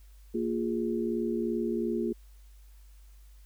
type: tone cluster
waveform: sine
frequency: 231.5 / 349.5 / 412.3 Hz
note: A#3 / F4 / G#4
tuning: -12 / +1 / -13 cents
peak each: -31 / -31 / -34 dBFS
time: 0.34-2.13 s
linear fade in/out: 10 ms
effects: added 50 Hz sine -50 dBFS peak until 3.45 s + white hiss -66 dBFS RMS until 3.45 s